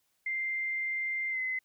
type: tone with pitch glide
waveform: sine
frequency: 2093 to 2043 Hz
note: C7 to C7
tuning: 0 to -42 cents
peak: -30 dBFS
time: 0.26-1.59 s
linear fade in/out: 5 ms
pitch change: -42 cents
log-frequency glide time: 1.3-1.39 s
effects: white hiss -75 dBFS RMS until 1.64 s